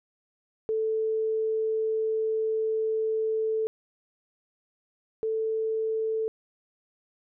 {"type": "tone pair in turn", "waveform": "sine", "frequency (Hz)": [440, 441.9], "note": ["A4", "A4"], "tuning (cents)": [0, 7], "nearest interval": "unison", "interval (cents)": 7, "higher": "second", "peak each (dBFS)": [-24, -25], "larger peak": "first", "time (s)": [[0.69, 3.67], [5.23, 6.28]], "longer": "first", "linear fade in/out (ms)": 0, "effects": []}